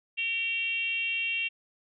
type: tone with frequency modulation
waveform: sine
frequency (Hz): 2740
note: F7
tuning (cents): -34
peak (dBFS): -27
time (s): 0.17-1.49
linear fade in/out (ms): 20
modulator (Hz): 448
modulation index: 0.75
effects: none